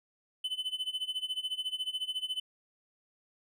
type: tone with tremolo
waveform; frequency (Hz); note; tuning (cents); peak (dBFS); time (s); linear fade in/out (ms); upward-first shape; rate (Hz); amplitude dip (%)
triangle; 3026; F#7; +38; -28; 0.44-2.4; 5; sine; 14; 90
effects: none